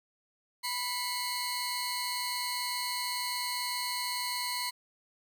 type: tone cluster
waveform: sawtooth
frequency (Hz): 989 / 2155 / 4119 / 4438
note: B5 / C#7 / C8 / C#8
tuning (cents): +2 / -49 / -28 / +1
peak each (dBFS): -32 / -37 / -35 / -35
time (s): 0.63-4.71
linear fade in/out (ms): 20
effects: none